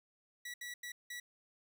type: tone bursts at uneven times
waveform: sawtooth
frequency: 1944 Hz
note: B6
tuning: 28 cents flat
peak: -39 dBFS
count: 4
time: 0.45-0.54 / 0.61-0.74 / 0.83-0.92 / 1.1-1.2 s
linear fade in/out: 5 ms
effects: none